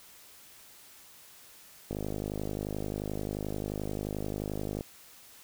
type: click train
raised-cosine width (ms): 2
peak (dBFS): -21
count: 150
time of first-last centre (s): 1.91-4.809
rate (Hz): 51.4
effects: white hiss -54 dBFS RMS until 5.43 s